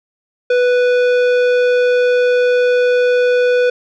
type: tone with tanh clipping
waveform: sine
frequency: 493.9 Hz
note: B4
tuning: in tune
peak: -12 dBFS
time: 0.5-3.7 s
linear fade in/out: 5 ms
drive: 14 dB
effects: none